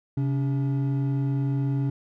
triangle tone pair together, 133.94 / 283.8 Hz, C3 / C#4, +41 / +41 cents, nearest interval octave + minor second, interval 1300 cents, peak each -21 / -28 dBFS, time 0.17-1.9 s, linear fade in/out 5 ms, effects none

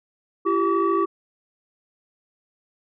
sine tone cluster, 338.9 / 392.5 / 1146 Hz, E4 / G4 / D6, +48 / +2 / -43 cents, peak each -21 dBFS, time 0.45-1.06 s, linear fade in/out 20 ms, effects tanh soft clip ceiling -13 dBFS

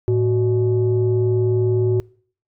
sine tone pair together, 110.4 / 371.3 Hz, A2 / F#4, +6 / +6 cents, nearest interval octave + major sixth, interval 2100 cents, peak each -16 dBFS, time 0.08-2 s, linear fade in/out 0 ms, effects noise-tail reverb RT60 0.5 s tail -26 dB re dry + tanh soft clip ceiling -10 dBFS

